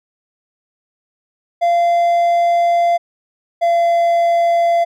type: tone pair in turn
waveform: triangle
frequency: 689 / 683.1 Hz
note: F5 / F5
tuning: -24 / -38 cents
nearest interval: unison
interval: 14 cents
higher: first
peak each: -9 dBFS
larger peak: neither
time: 1.61-2.98 / 3.61-4.85 s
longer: first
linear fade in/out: 20 ms
effects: none